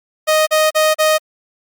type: tone bursts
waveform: sawtooth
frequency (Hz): 622.3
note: D#5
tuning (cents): 0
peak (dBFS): -7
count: 4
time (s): 0.27-1.184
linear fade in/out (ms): 20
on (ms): 200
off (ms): 38
effects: Opus 48 kbps